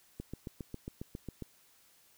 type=click train; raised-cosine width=3 ms; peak=-27 dBFS; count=10; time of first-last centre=0.2-1.423 s; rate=7.36 Hz; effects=white hiss -65 dBFS RMS until 2.17 s